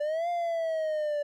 triangle exponential two-way sweep, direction up then down, 581 to 702 to 581 Hz, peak -25 dBFS, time 0-1.23 s, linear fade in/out 10 ms, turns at 0.29 s, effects none

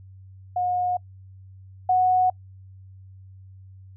sine tone pair in turn, 722 / 736.7 Hz, F#5 / F#5, -43 / -8 cents, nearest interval unison, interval 35 cents, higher second, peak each -21 / -16 dBFS, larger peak second, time 0.56-0.97 / 1.89-2.3 s, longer neither, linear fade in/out 5 ms, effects noise-tail reverb RT60 0.1 s tail -26 dB re dry + added 95 Hz sine -43 dBFS peak until 3.96 s

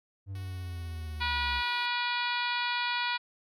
triangle linear sweep, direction down, 98.6 to 65.9 Hz, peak -33 dBFS, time 0.26-1.63 s, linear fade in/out 50 ms
5% pulse tone with vibrato, 370 Hz, F#4, in tune, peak -39 dBFS, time 0.35-1.86 s, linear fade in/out 2 ms, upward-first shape sine, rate 16 Hz, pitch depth 15 cents each way
harmonic tone, 484.4 Hz, B4, 34 cents flat, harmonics 2 / 3 / 4 / 5 / 6 / 7 / 8 / 9 / 10, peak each -33 / -35 / -38 / -35 / -42 / -38 / -40 / -40 / -47 dBFS, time 1.2-3.18 s, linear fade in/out 20 ms
effects none

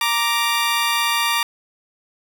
15% pulse tone pair together, 932.4 / 1174.7 Hz, A#5 / D6, 0 / 0 cents, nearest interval major third, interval 400 cents, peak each -14 dBFS, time 0.01-1.43 s, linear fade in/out 2 ms, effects none

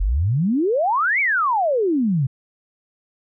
sine exponential two-way sweep, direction up then down, 41.1 to 2328 to 123.8 Hz, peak -16 dBFS, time 0-2.27 s, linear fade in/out 10 ms, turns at 1.2 s, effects none

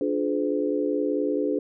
sine chord, D diminished seventh, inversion none, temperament just, 293.7 / 352.4 / 422.9 / 507.5 Hz, D4 / F4 / Ab4 / Cb5, 0 / +16 / +31 / +47 cents, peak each -26 / -31 / -27 / -29 dBFS, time 0.01-1.59 s, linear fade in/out 2 ms, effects none

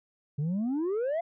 sine exponential sweep, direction up, 138.59 to 699 Hz, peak -24 dBFS, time 0.38-1.21 s, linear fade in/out 10 ms, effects tanh soft clip ceiling -26 dBFS

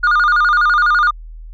sine tone with vibrato, 1318 Hz, E6, 1 cent flat, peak -7 dBFS, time 0.03-1.11 s, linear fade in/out 10 ms, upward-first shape square, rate 12 Hz, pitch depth 150 cents each way, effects tanh soft clip ceiling -9 dBFS + added 40 Hz sine -30 dBFS peak until 1.53 s

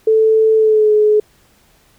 sine tone with pitch glide, 440 to 424.3 Hz, A4 to G#4, 0 to +37 cents, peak -8 dBFS, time 0.07-1.2 s, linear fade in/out 5 ms, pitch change -63 cents, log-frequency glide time 0.56-0.92 s, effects pink hiss -53 dBFS RMS until 1.98 s

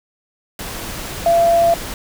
sine tone in noise, 679 Hz, F5, 49 cents flat, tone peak -10 dBFS, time 1.26-1.74 s, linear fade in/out 2 ms, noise pink, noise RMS -28 dBFS, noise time 0.59-1.94 s, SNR +15 dB, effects none

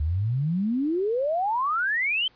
sine exponential sweep, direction up, 71.2 to 3153 Hz, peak -22 dBFS, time 0-2.28 s, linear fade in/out 5 ms, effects pink hiss -59 dBFS RMS until 2.35 s + resampled to 11025 Hz

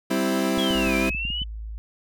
30% pulse chord, C major, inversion second, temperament equal, 196 / 261.6 / 329.6 Hz, G3 / C4 / E4, 0 / 0 / 0 cents, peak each -23 dBFS, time 0.1-1.1 s, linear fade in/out 10 ms
clicks, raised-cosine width 5 ms, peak -23 dBFS, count 8, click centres 0.578 / 0.707 / 0.87 / 1.105 / 1.148 / 1.252 / 1.303 / 1.418 s
sine linear two-way sweep, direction down then up, 3382 to 2332 to 3038 Hz, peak -26 dBFS, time 0.58-1.44 s, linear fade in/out 10 ms, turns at 0.96 s
sine tone, 54.1 Hz, A1, 29 cents flat, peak -31 dBFS, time 0.75-1.78 s, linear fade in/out 0 ms
effects none

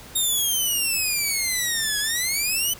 10% pulse exponential two-way sweep, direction down then up, 3729 to 1661.2 to 3052 Hz, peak -13 dBFS, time 0.15-2.74 s, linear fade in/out 10 ms, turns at 1.99 s, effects pink hiss -43 dBFS RMS until 2.79 s

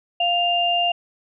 sine tone pair together, 699.8 / 2799 Hz, F5 / F7, +3 / +3 cents, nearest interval 2 octaves, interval 2400 cents, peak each -20 dBFS, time 0.2-0.92 s, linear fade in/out 5 ms, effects none

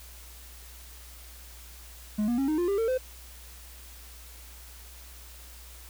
triangle tone with pitch steps, 211 / 239.6 / 272.1 / 308.9 / 350.8 / 398.3 / 452.3 / 513.6 Hz, G#3 / A#3 / C#4 / D#4 / F4 / G4 / A4 / C5, +28 / +48 / -32 / -12 / +8 / +28 / +48 / -32 cents, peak -22 dBFS, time 2.18-2.98 s, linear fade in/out 10 ms, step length 100 ms, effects added 60 Hz sine -47 dBFS peak until 5.89 s + white hiss -50 dBFS RMS until 5.89 s

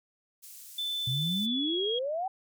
pink high-pass noise, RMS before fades -48 dBFS, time 0.42-1.47 s, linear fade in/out 20 ms, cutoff 7900 Hz, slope 12 dB/octave
sine tone with pitch glide, 3520 to 3284 Hz, A7 to G#7, 0 to -20 cents, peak -30 dBFS, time 0.78-1.99 s, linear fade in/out 5 ms, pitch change -120 cents, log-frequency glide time 1.37-1.84 s
sine exponential sweep, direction up, 122.5 to 784 Hz, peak -29 dBFS, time 1.07-2.28 s, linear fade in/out 5 ms
effects none

